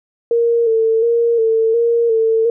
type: tone with vibrato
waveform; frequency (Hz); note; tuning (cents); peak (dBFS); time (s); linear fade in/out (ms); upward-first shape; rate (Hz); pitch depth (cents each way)
sine; 457.5; A#4; -32; -11; 0.31-2.5; 2; square; 1.4; 37
effects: none